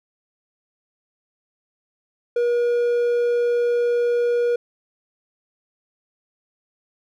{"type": "tone", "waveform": "triangle", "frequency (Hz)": 479, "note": "A#4", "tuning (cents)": 47, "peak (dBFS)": -15, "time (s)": [2.36, 4.56], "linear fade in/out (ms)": 5, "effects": []}